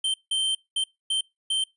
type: tone bursts at uneven times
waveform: square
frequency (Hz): 3119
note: G7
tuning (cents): -9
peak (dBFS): -23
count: 5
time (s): 0.04-0.14 / 0.31-0.55 / 0.76-0.84 / 1.1-1.21 / 1.5-1.64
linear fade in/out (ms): 5
effects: noise-tail reverb RT60 0.2 s tail -24 dB re dry + resampled to 24000 Hz